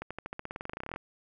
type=accelerating click train; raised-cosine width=0.5 ms; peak=-22 dBFS; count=21; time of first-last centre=0.02-0.961 s; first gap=86 ms; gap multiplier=0.93; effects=none